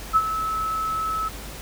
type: tone with ADSR envelope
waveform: sine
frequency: 1300 Hz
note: E6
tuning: 24 cents flat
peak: -12 dBFS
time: 0.13-1.29 s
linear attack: 32 ms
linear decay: 47 ms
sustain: -11 dB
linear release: 14 ms
effects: added 50 Hz sine -38 dBFS peak until 1.61 s + pink hiss -38 dBFS RMS until 1.61 s